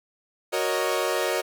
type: chord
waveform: sawtooth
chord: D# minor seventh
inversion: first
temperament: equal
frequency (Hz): 370 / 466.2 / 554.4 / 622.3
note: F#4 / A#4 / C#5 / D#5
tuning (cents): 0 / 0 / 0 / 0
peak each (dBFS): -25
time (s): 0.52-1.42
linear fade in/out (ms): 20
effects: none